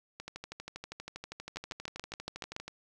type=two click trains; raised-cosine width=0.2 ms; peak=-20 / -24 dBFS; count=8 / 32; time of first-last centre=1.57-2.564 / 0.2-2.68 s; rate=7.04 / 12.5 Hz; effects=none